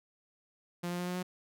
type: tone with pitch steps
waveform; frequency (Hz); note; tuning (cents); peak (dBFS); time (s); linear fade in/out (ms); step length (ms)
sawtooth; 174.61 / 176.33 / 178.07 / 179.83 / 181.6; F3 / F3 / F3 / F#3 / F#3; 0 / +17 / +34 / -49 / -32; -30; 0.83-1.23; 10; 80
effects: none